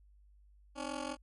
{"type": "ring-modulated tone", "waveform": "15% pulse", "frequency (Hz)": 282.5, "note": "C#4", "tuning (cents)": 33, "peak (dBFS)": -28, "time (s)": [0.75, 1.17], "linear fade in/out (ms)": 50, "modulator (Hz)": 22.3, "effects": ["added 50 Hz sine -59 dBFS peak until 1.22 s", "MP3 48 kbps"]}